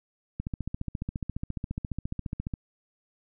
click train, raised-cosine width 5 ms, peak -19 dBFS, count 32, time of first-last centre 0.4-2.538 s, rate 14.5 Hz, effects none

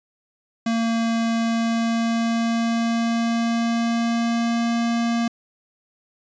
square tone with pitch glide, 228.8 to 233.2 Hz, A#3 to A#3, -32 to +1 cents, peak -20 dBFS, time 0.66-5.28 s, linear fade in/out 5 ms, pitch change +33 cents, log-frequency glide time 1.33-4.74 s, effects resampled to 16000 Hz

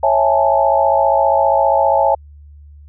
sine chord, A major seventh, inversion first, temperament just, 550 / 660 / 825 / 880 Hz, C#5 / E5 / G#5 / A5, -14 / +2 / -12 / 0 cents, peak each -16 dBFS, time 0.03-2.15 s, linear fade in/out 5 ms, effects added 73 Hz sine -37 dBFS peak until 2.88 s

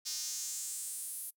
sawtooth tone with high-pass filter sweep, 306.7 Hz, D#4, 25 cents flat, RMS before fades -40 dBFS, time 0.05-1.31 s, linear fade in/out 20 ms, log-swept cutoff 5300 to 11000 Hz, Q 3.1, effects noise-tail reverb RT60 0.1 s tail -23 dB re dry

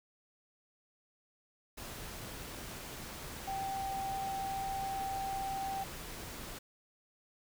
sine tone in noise, 779 Hz, G5, 11 cents flat, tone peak -35 dBFS, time 3.47-5.84 s, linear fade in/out 10 ms, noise pink, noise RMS -45 dBFS, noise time 1.77-6.59 s, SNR +7 dB, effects none

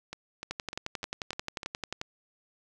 two click trains, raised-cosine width 0.2 ms, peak -16 / -21 dBFS, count 18 / 6, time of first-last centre 0.51-2.014 / 0.13-1.632 s, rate 11.3 / 3.33 Hz, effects none

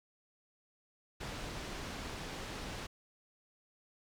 pink low-pass noise, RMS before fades -43 dBFS, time 1.2-2.87 s, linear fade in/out 10 ms, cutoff 5800 Hz, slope 12 dB/octave, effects none

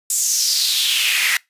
pink noise with high-pass filter sweep, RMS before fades -18 dBFS, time 0.1-1.37 s, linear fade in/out 2 ms, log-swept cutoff 7700 to 1900 Hz, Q 3.7, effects noise-tail reverb RT60 0.2 s tail -24 dB re dry + resampled to 32000 Hz

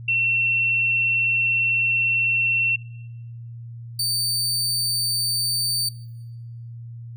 sine / sawtooth tone pair in turn, 2709 / 4588 Hz, E7 / D8, +47 / -41 cents, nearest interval major sixth, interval 912 cents, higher second, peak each -18 dBFS, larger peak neither, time 0.08-2.76 / 3.99-5.89 s, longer first, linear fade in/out 5 ms, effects noise-tail reverb RT60 1.0 s tail -20 dB re dry + added 117 Hz sine -34 dBFS peak until 7.16 s

